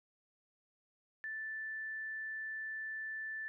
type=tone; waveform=sine; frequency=1760 Hz; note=A6; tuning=in tune; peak=-39 dBFS; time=1.24-3.48 s; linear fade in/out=0 ms; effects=none